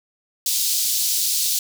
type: high-pass noise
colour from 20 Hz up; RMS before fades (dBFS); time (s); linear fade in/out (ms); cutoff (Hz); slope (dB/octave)
pink; -21; 0.46-1.59; 2; 4100; 24
effects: none